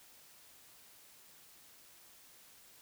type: silence
effects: white hiss -60 dBFS RMS until 2.81 s